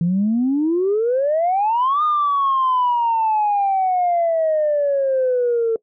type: exponential two-way sweep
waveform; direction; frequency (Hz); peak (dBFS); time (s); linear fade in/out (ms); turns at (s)
sine; up then down; 165.4 to 1232 to 446.4; -14; 0.01-5.76; 2; 2.03
effects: noise-tail reverb RT60 0.1 s tail -22 dB re dry + tanh soft clip ceiling -11 dBFS